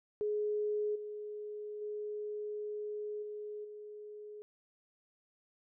sine tone with level steps, 420 Hz, G#4, 19 cents sharp, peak -31 / -40 / -37 / -40 / -45 dBFS, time 0.21-4.42 s, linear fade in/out 0 ms, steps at 0.95 / 1.81 / 3.22 / 3.64 s, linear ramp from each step 10 ms, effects none

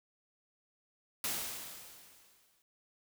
white noise with exponential decay, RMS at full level -34 dBFS, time 1.24-2.62 s, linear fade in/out 1 ms, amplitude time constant 300 ms, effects none

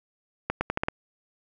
accelerating click train, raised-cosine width 0.5 ms, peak -10 dBFS, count 6, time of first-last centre 0.5-0.885 s, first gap 110 ms, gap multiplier 0.82, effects none

